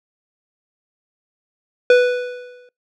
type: tone with exponential decay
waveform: square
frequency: 493.9 Hz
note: B4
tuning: in tune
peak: -7 dBFS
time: 1.9-2.69 s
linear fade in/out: 2 ms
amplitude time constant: 170 ms
effects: noise-tail reverb RT60 0.2 s tail -26 dB re dry + low-pass 3000 Hz 12 dB/octave